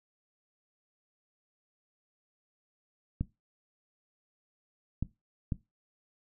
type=clicks; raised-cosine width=5 ms; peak=-18 dBFS; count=3; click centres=3.21 / 5.026 / 5.522 s; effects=noise-tail reverb RT60 0.2 s tail -17 dB re dry